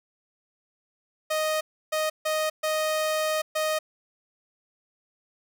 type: tone bursts at uneven times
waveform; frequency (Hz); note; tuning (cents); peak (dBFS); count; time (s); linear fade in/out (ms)
sawtooth; 622.3; D#5; 0; -20; 5; 1.3-1.61 / 1.92-2.1 / 2.25-2.5 / 2.63-3.42 / 3.55-3.79; 10
effects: none